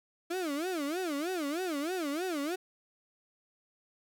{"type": "tone with vibrato", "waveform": "35% pulse", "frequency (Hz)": 324.6, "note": "E4", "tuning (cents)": -27, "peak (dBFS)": -30, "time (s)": [0.3, 2.56], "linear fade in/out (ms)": 10, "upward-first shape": "sine", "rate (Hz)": 3.2, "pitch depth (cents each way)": 260, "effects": []}